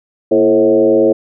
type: tone with frequency modulation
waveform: sine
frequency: 435.5 Hz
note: A4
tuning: 18 cents flat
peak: -7 dBFS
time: 0.31-1.13 s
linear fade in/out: 10 ms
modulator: 100 Hz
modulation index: 1.5
effects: none